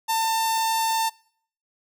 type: tone with notch filter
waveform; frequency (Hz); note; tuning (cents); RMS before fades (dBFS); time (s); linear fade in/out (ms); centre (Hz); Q
sawtooth; 897; A5; +33; -23; 0.08-1.1; 20; 2100; 1.1
effects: noise-tail reverb RT60 0.6 s tail -25 dB re dry